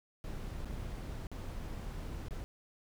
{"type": "noise with dropouts", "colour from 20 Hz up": "brown", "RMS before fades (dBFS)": -41, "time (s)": [0.24, 2.44], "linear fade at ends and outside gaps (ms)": 0, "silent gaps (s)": [[0.647, 0.656], [1.269, 1.316], [2.284, 2.308]], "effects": []}